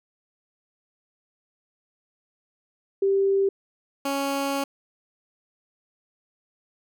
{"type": "tone pair in turn", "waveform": ["sine", "15% pulse"], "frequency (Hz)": [392, 277.2], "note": ["G4", "C#4"], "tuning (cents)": [0, 0], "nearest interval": "tritone", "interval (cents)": 600, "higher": "first", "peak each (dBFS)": -18, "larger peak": "neither", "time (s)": [[3.02, 3.49], [4.05, 4.64]], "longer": "second", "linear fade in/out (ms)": 5, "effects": []}